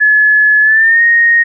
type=tone with pitch glide; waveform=sine; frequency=1709 to 1863.7 Hz; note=G#6 to A#6; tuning=+49 to -1 cents; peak=-5 dBFS; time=0-1.44 s; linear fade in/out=20 ms; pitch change=+150 cents; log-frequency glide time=0.62-1.02 s; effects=none